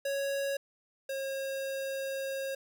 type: tone pair in turn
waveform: square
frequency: 554.4 / 540.8 Hz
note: C#5 / C#5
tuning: 0 / -43 cents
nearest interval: unison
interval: 43 cents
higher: first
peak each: -31 / -34 dBFS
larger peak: first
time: 0.05-0.57 / 1.09-2.55 s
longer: second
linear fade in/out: 5 ms
effects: none